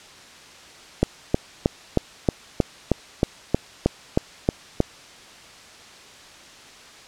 click train, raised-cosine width 2 ms, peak -3 dBFS, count 13, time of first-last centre 1.03-4.804 s, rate 3.18 Hz, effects white hiss -45 dBFS RMS until 7.07 s + low-pass 6000 Hz 12 dB/octave

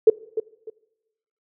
sine tone with echo, 440 Hz, A4, in tune, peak -7 dBFS, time 0.07-0.1 s, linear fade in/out 5 ms, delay 300 ms, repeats 2, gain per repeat -12 dB, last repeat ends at 0.7 s, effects noise-tail reverb RT60 1.0 s tail -21 dB re dry

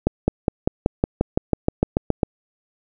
accelerating click train, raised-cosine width 2 ms, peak -3 dBFS, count 14, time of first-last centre 0.07-2.232 s, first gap 210 ms, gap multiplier 0.96, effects none

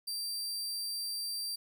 sawtooth tone, 4699 Hz, D8, in tune, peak -32 dBFS, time 0.07-1.56 s, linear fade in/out 10 ms, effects none

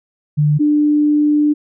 sine tone pair in turn, 148.9 / 297.3 Hz, D3 / D4, +24 / +21 cents, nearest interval octave, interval 1197 cents, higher second, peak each -10 dBFS, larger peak neither, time 0.37-0.59 / 0.59-1.54 s, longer second, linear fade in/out 20 ms, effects none

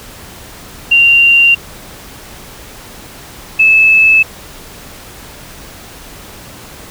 sine tone pair in turn, 2772 / 2612 Hz, F7 / E7, -14 / -17 cents, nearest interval minor second, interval 103 cents, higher first, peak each -4 dBFS, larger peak neither, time 0.91-1.55 / 3.59-4.23 s, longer neither, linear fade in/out 10 ms, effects pink hiss -33 dBFS RMS until 6.9 s

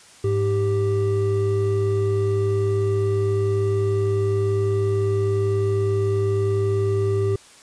triangle tone pair together, 103.83 / 392.5 Hz, G#2 / G4, 0 / +2 cents, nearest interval octave + major seventh, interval 2302 cents, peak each -19 dBFS, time 0.24-7.36 s, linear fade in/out 5 ms, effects white hiss -48 dBFS RMS until 7.62 s + resampled to 22050 Hz

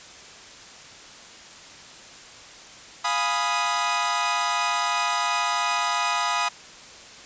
sawtooth chord, F half-diminished seventh, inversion none, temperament equal, 698.5 / 830.6 / 987.8 / 1244.5 Hz, F5 / Ab5 / Cb6 / Eb6, 0 / 0 / 0 / 0 cents, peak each -27 / -26 / -23 / -22 dBFS, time 3.04-6.49 s, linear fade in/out 10 ms, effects white hiss -44 dBFS RMS until 7.25 s + resampled to 16000 Hz

